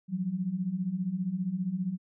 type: beating tone pair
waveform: sine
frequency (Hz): 173 / 188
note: F3 / F#3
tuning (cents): -16 / +28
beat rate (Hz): 15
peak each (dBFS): -34 / -30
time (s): 0.08-1.98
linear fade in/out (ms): 50
effects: none